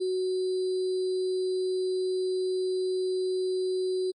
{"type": "tone with sample-and-hold", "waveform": "sine", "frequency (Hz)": 371.2, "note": "F#4", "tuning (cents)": 6, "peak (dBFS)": -25, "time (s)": [0, 4.12], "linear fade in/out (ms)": 20, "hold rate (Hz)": 4410, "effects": ["low-pass 8000 Hz 12 dB/octave", "MP3 48 kbps"]}